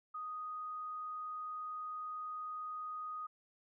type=tone; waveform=sine; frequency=1244.5 Hz; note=D#6; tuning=in tune; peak=-40 dBFS; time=0.14-3.27 s; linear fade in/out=10 ms; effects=none